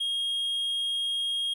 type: tone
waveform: triangle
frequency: 3256 Hz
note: G#7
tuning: 35 cents flat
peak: -25 dBFS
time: 0-1.54 s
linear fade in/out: 10 ms
effects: none